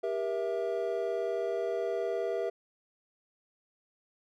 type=chord; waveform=triangle; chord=E diminished; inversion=first; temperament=just; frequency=395.6 / 474.7 / 659.3 Hz; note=G4 / Bb4 / E5; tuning=+16 / +31 / 0 cents; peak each=-32 dBFS; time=0.03-2.5 s; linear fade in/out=10 ms; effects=none